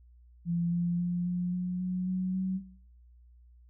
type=tone with pitch steps; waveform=sine; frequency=171 / 173.29 / 175.6 / 177.95 / 180.33 / 182.74 / 185.19 / 187.67 Hz; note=F3 / F3 / F3 / F3 / F#3 / F#3 / F#3 / F#3; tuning=-36 / -13 / +10 / +33 / -44 / -21 / +2 / +25 cents; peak=-27 dBFS; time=0.45-2.61 s; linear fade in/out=50 ms; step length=270 ms; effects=noise-tail reverb RT60 0.6 s tail -17 dB re dry + added 60 Hz sine -54 dBFS peak until 3.69 s